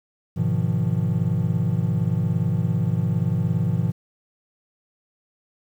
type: chord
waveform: triangle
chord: F half-diminished seventh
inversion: first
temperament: just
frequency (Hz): 104.77 / 125.72 / 157.15 / 174.61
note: Ab2 / Cb3 / Eb3 / F3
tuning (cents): +16 / +31 / +18 / 0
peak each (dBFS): -23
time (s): 0.36-3.92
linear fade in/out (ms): 20
effects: 9-bit